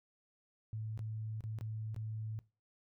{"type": "tone with dropouts", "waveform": "sine", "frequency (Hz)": 109.4, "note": "A2", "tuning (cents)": -9, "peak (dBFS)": -38, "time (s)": [0.73, 2.39], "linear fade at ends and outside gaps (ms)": 0, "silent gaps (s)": [[0.976, 0.992], [1.407, 1.439], [1.587, 1.61], [1.945, 1.963]], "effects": ["noise-tail reverb RT60 0.3 s tail -20 dB re dry"]}